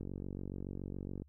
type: click train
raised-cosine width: 3 ms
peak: -29 dBFS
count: 58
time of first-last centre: 0.01-1.22 s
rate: 47.1 Hz
effects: added 72 Hz sine -60 dBFS peak until 1.28 s